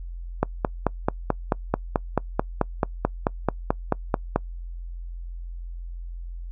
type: click train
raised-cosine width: 1 ms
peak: -5 dBFS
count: 19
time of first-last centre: 0.43-4.36 s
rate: 4.58 Hz
effects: noise-tail reverb RT60 0.1 s tail -25 dB re dry + added 43 Hz sine -32 dBFS peak until 6.51 s